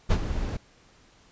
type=noise with ADSR envelope; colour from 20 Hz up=brown; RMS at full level=-17 dBFS; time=0.09-0.57 s; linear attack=25 ms; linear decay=60 ms; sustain=-12 dB; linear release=6 ms; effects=pink hiss -58 dBFS RMS until 1.31 s + resampled to 16000 Hz